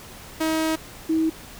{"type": "tone pair in turn", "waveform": ["sawtooth", "sine"], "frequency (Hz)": [318.2, 320.4], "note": ["D#4", "E4"], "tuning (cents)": [39, -49], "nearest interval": "unison", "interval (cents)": 12, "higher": "second", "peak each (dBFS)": [-17, -18], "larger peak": "first", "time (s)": [[0.4, 0.76], [1.09, 1.3]], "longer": "first", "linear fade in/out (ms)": 10, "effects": ["pink hiss -42 dBFS RMS until 1.59 s"]}